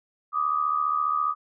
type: tone pair together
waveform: sine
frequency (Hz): 1171.2 / 1246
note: D6 / D#6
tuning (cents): -5 / +2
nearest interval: minor second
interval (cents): 107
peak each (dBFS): -26 / -24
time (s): 0.32-1.35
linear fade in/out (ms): 50
effects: none